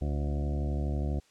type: harmonic tone with a mistuned harmonic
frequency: 72.3 Hz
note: D2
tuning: 27 cents flat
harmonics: 1 / 2 / 3 / 4 / 5 / 7 / 8 / 9 / 10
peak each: -29 / -35 / -39 / -41 / -43 / -46 / -47 / -48 / -49 dBFS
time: 0.01-1.2 s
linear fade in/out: 10 ms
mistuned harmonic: 1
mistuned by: -22 cents
effects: white hiss -64 dBFS RMS until 1.3 s + low-pass 7000 Hz 12 dB/octave